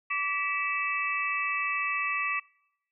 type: tone cluster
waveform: sine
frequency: 1158 / 1959 / 2297 / 2633 Hz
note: D6 / B6 / D7 / E7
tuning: -25 / -15 / -39 / -3 cents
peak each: -32 / -33 / -35 / -31 dBFS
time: 0.1-2.4 s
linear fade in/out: 10 ms
effects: noise-tail reverb RT60 0.8 s tail -25 dB re dry